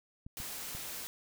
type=clicks; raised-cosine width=5 ms; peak=-33 dBFS; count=3; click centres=0.265 / 0.402 / 0.75 s
type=noise; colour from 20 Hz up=white; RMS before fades=-42 dBFS; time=0.37-1.07 s; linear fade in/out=0 ms
effects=none